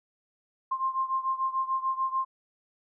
sine beating tone pair, 1054 / 1060.8 Hz, C6 / C6, +12 / +23 cents, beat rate 6.8 Hz, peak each -28 / -31 dBFS, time 0.71-2.25 s, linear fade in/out 10 ms, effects none

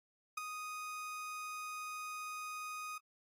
30% pulse tone with ADSR envelope, 1244.5 Hz, D#6, in tune, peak -31 dBFS, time 0.37-2.98 s, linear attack 8 ms, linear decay 10 ms, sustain -8 dB, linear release 9 ms, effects AAC 48 kbps

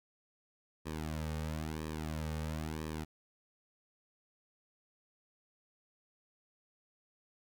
sawtooth tone with flanger, 78.1 Hz, D#2, 7 cents sharp, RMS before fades -39 dBFS, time 0.85-3.05 s, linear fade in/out 20 ms, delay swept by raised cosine 1.4 to 3 ms, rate 1 Hz, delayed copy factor -0.95, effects none

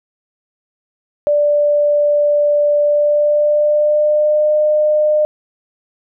sine tone with pitch glide, 587.3 to 605.9 Hz, D5 to D#5, 0 to -46 cents, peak -10 dBFS, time 1.27-5.25 s, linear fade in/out 0 ms, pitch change +54 cents, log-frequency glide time 2.82-4.55 s, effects none

